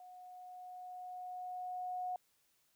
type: tone with level ramp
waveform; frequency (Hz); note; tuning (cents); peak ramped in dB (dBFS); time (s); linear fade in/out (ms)
sine; 729; F#5; -26; -52 to -36; 0-2.16; 2
effects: white hiss -75 dBFS RMS until 2.75 s